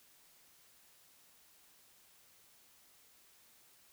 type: silence
effects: white hiss -65 dBFS RMS until 3.92 s